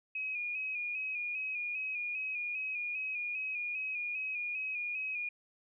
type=tone with vibrato; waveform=sine; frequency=2489 Hz; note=D#7; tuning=in tune; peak=-34 dBFS; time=0.15-5.29 s; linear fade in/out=5 ms; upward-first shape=square; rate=2.5 Hz; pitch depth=38 cents each way; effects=none